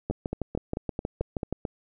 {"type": "two click trains", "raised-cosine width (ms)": 2, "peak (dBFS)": [-15, -16], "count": [10, 8], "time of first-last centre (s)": [[0.1, 1.526], [0.11, 1.652]], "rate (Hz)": [6.31, 4.54], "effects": []}